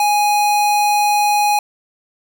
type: tone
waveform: square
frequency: 830 Hz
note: G#5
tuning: 1 cent flat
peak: -13 dBFS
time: 0-1.59 s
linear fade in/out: 2 ms
effects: none